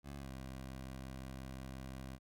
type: tone with pitch glide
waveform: 15% pulse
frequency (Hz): 70 to 65.69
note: C#2 to C2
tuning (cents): +18 to +7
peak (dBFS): -39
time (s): 0.03-2.19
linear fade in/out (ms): 50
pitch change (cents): -111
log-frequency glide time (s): 0.17-0.29
effects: none